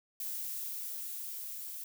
violet noise with level ramp, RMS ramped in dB -38 to -43 dBFS, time 0.2-1.84 s, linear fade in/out 2 ms, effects none

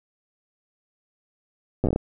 slowing click train, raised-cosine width 2 ms, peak -9 dBFS, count 8, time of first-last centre 1.84-1.961 s, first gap 8 ms, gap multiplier 1.25, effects none

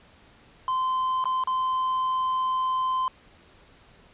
triangle tone with dropouts, 1034 Hz, C6, 21 cents flat, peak -21 dBFS, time 0.68-3.08 s, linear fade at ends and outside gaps 1 ms, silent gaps 1.241-1.255 / 1.438-1.473 s, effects pink hiss -55 dBFS RMS until 4.13 s + resampled to 8000 Hz

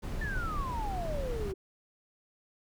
brown noise, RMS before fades -35 dBFS, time 0.02-1.53 s, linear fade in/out 20 ms
sine exponential sweep, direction down, 1800 to 370 Hz, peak -35 dBFS, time 0.21-1.54 s, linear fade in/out 5 ms
effects none

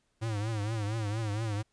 square tone with vibrato, 107.8 Hz, A2, 35 cents flat, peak -31 dBFS, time 0.21-1.63 s, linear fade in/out 20 ms, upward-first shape triangle, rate 4.3 Hz, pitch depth 130 cents each way, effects pink hiss -75 dBFS RMS until 1.72 s + resampled to 22050 Hz

